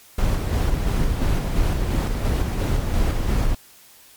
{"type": "noise with tremolo", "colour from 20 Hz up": "brown", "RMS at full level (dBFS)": -19, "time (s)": [0.18, 3.55], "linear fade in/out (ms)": 5, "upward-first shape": "square", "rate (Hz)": 2.9, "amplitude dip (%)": 30, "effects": ["white hiss -49 dBFS RMS until 4.16 s", "MP3 96 kbps"]}